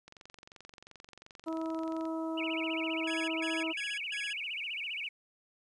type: click train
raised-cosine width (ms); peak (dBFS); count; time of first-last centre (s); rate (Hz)
0.2; -33; 46; 0.08-2.054; 22.8
type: harmonic tone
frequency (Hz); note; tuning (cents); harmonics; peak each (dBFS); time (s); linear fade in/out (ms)
323.2; E4; -34; 1 / 2 / 3 / 4; -34 / -40 / -44 / -46; 1.46-3.73; 20
type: tone with vibrato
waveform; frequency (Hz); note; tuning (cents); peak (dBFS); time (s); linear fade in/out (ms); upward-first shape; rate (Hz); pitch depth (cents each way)
sine; 2565; E7; -48; -35; 2.37-5.09; 10; sine; 15; 260
type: tone bursts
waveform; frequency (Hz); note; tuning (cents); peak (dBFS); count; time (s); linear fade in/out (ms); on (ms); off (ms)
sawtooth; 1667; G#6; +6; -35; 4; 3.07-4.33; 5; 210; 140
effects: resampled to 24000 Hz + 11-bit